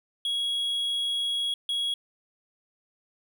triangle tone bursts at uneven times, 3322 Hz, G#7, in tune, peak -24 dBFS, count 2, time 0.25-1.54 / 1.69-1.94 s, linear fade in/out 2 ms, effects none

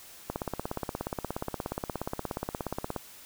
click train, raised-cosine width 1 ms, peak -17 dBFS, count 46, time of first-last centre 0.3-2.963 s, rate 16.9 Hz, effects white hiss -50 dBFS RMS until 3.25 s

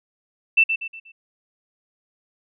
sine tone with echo, 2668 Hz, E7, 20 cents sharp, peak -11 dBFS, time 0.57-0.64 s, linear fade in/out 10 ms, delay 120 ms, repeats 4, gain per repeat -8 dB, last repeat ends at 1.12 s, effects none

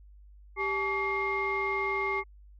sine tone cluster, 392.5 / 858 / 1142 / 2126 Hz, G4 / A5 / D6 / C7, +2 / -44 / -49 / +27 cents, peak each -32 / -35 / -33 / -30 dBFS, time 0.56-2.24 s, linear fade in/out 50 ms, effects tanh soft clip ceiling -20 dBFS + added 50 Hz sine -50 dBFS peak until 2.59 s

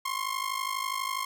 sawtooth ring-modulated tone, 1066 Hz, C6, 32 cents sharp, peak -23 dBFS, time 0.05-1.25 s, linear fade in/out 5 ms, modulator 26.1 Hz, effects none

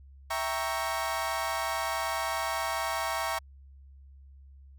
30% pulse chord, E diminished seventh, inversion none, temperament equal, 659.3 / 784 / 932.3 / 1108.7 Hz, E5 / G5 / Bb5 / Db6, 0 / 0 / 0 / 0 cents, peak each -32 / -34 / -32 / -32 dBFS, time 0.3-3.39 s, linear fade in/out 10 ms, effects added 68 Hz sine -49 dBFS peak until 4.78 s

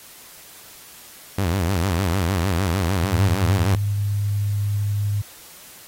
sawtooth tone with vibrato, 90.6 Hz, F#2, 36 cents flat, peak -15 dBFS, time 1.38-3.76 s, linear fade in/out 5 ms, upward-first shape sine, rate 6.6 Hz, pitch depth 180 cents each way
sine tone with pitch glide, 101.2 to 102.49 Hz, G#2 to G#2, -44 to -22 cents, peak -19 dBFS, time 3.03-5.22 s, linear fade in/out 10 ms, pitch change +22 cents, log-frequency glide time 3.28-5.11 s
effects white hiss -44 dBFS RMS until 5.87 s + AAC 48 kbps

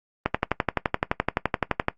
click train, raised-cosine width 0.5 ms, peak -5 dBFS, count 20, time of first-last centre 0.26-1.884 s, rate 11.7 Hz, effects noise-tail reverb RT60 0.1 s tail -18 dB re dry + Opus 32 kbps

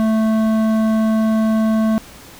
triangle tone with hard clipping, 220 Hz, A3, in tune, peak -15 dBFS, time 0-1.98 s, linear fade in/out 0 ms, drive 15 dB, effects pink hiss -40 dBFS RMS until 2.39 s

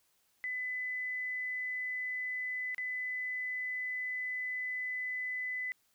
sine tone with dropouts, 2006 Hz, B6, 26 cents sharp, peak -34 dBFS, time 0.44-5.72 s, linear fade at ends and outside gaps 0 ms, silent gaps 2.746-2.781 s, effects white hiss -73 dBFS RMS until 5.94 s

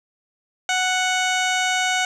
15% pulse tone with low-pass filter, 740 Hz, F#5, in tune, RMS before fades -21 dBFS, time 0.69-2.05 s, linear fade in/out 2 ms, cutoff 6000 Hz, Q 2, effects none

